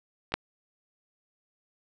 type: clicks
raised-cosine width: 0.3 ms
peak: -26 / -8 dBFS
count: 2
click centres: 0.321 / 0.34 s
effects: none